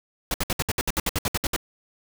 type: noise bursts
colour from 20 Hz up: pink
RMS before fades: -24 dBFS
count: 14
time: 0.31-1.563 s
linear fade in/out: 2 ms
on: 31 ms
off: 63 ms
effects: none